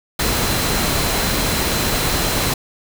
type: tone in noise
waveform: sine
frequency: 4074 Hz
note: C8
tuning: 47 cents flat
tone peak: -29 dBFS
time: 0.19-2.54 s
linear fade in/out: 5 ms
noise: pink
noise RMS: -19 dBFS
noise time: 0.19-2.54 s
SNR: -13 dB
effects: none